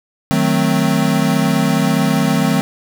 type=chord; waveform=square; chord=D# diminished seventh; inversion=none; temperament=equal; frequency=155.56 / 185 / 220 / 261.6 Hz; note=D#3 / F#3 / A3 / C4; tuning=0 / 0 / 0 / 0 cents; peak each=-19 dBFS; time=0.31-2.61 s; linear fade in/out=0 ms; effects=none